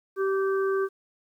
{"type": "harmonic tone", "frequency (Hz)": 387.8, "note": "G4", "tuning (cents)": -19, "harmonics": [1, 3, 4], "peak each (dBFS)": [-23, -33, -35], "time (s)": [0.16, 0.89], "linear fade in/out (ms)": 50, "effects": ["10-bit"]}